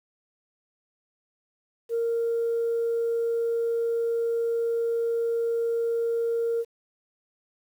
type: tone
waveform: sine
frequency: 463.6 Hz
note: A#4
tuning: 10 cents flat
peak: -22 dBFS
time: 1.89-6.65 s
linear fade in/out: 50 ms
effects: tanh soft clip ceiling -19 dBFS + 9-bit